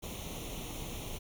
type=noise with comb filter; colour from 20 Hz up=pink; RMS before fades=-41 dBFS; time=0.02-1.19 s; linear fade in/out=20 ms; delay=0.31 ms; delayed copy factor=+0.75; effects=none